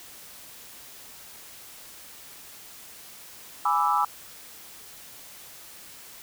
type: chord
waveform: sine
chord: E dominant seventh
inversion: first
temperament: equal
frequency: 830.6 / 987.8 / 1174.7 / 1318.5 Hz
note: G#5 / B5 / D6 / E6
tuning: 0 / 0 / 0 / 0 cents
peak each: -26 dBFS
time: 3.65-4.05 s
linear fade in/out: 5 ms
effects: white hiss -46 dBFS RMS until 6.22 s